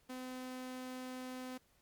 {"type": "tone", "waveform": "sawtooth", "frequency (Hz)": 255.3, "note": "C4", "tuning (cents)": -42, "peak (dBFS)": -39, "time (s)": [0.09, 1.58], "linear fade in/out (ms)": 10, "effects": ["pink hiss -72 dBFS RMS until 1.81 s", "MP3 96 kbps"]}